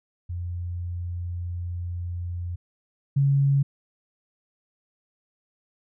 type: tone pair in turn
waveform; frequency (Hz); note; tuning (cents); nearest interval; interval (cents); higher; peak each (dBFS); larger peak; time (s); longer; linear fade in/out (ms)
sine; 87.6 / 139.06; F2 / C#3; +6 / +6; minor sixth; 800; second; -28 / -17; second; 0.29-2.56 / 3.16-3.63; first; 10
effects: none